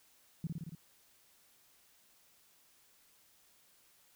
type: tone with echo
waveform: sine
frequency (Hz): 163.3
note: E3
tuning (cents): -16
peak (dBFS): -33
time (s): 0.44-0.47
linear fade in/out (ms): 2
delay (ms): 56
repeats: 5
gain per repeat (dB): -2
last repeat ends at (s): 0.75
effects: white hiss -67 dBFS RMS until 4.15 s